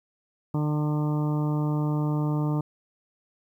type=harmonic tone; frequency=150 Hz; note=D3; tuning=37 cents sharp; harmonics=1 / 2 / 3 / 4 / 5 / 6 / 7 / 8; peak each=-24 / -29 / -38 / -40 / -43 / -39 / -43 / -43 dBFS; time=0.54-2.61 s; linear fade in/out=5 ms; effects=10-bit